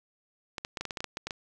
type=clicks; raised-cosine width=0.2 ms; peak=-17 dBFS; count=12; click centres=0.582 / 0.649 / 0.772 / 0.81 / 0.853 / 0.908 / 0.972 / 1.005 / 1.043 / 1.171 / 1.27 / 1.308 s; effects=none